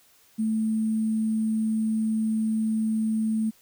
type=tone with sample-and-hold; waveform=sine; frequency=220 Hz; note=A3; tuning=in tune; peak=-22 dBFS; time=0.38-3.51 s; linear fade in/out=20 ms; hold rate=8820 Hz; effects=white hiss -59 dBFS RMS until 3.61 s